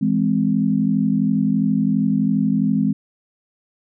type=chord; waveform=sine; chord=E augmented; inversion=none; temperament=equal with one note detuned; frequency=164.81 / 207.7 / 259.8 Hz; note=E3 / G#3 / B#3; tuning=0 / 0 / -12 cents; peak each=-22 / -18 / -20 dBFS; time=0.01-2.93 s; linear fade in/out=10 ms; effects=none